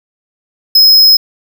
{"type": "tone", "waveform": "square", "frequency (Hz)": 5120, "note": "D#8", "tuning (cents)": 49, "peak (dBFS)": -3, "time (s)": [0.75, 1.17], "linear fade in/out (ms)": 5, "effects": ["7-bit"]}